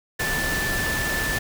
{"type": "tone in noise", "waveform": "sine", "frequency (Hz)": 1758, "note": "A6", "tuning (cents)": -2, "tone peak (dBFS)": -25, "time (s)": [0.19, 1.39], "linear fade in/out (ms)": 10, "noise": "pink", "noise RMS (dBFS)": -27, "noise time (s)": [0.19, 1.39], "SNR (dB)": -1, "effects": []}